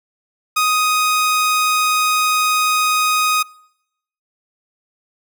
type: tone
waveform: sawtooth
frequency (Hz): 1249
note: D#6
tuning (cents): +6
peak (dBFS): -10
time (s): 0.56-3.43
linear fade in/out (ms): 10
effects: noise-tail reverb RT60 0.8 s tail -25 dB re dry